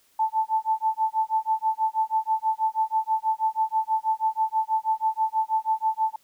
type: tone with tremolo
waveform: sine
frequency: 880 Hz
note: A5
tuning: in tune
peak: -18 dBFS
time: 0.19-6.16 s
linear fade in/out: 5 ms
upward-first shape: sine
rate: 6.2 Hz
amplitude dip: 100%
effects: white hiss -63 dBFS RMS until 6.23 s